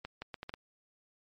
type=accelerating click train; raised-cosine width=0.3 ms; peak=-24 dBFS; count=6; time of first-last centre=0.05-0.54 s; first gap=170 ms; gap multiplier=0.72; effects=MP3 48 kbps